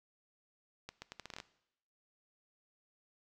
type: accelerating click train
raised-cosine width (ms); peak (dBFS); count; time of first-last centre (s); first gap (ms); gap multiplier
0.2; -27; 10; 0.89-1.401; 130; 0.77
effects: noise-tail reverb RT60 0.8 s tail -18 dB re dry